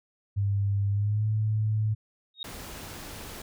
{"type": "tone with pitch glide", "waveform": "sine", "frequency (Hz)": [100.1, 107.91], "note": ["G2", "A2"], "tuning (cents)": [37, -33], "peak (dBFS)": -23, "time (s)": [0.36, 1.95], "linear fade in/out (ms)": 20, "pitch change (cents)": 130, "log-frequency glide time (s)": [0.9, 1.26]}
{"type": "tone with exponential growth", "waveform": "sine", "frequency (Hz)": 3735, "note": "A#7", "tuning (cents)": 3, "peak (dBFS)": -28, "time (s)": [2.34, 2.43], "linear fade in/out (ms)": 2, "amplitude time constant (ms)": 19}
{"type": "noise", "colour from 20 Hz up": "pink", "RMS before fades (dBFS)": -41, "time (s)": [2.44, 3.42], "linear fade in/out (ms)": 5}
{"effects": []}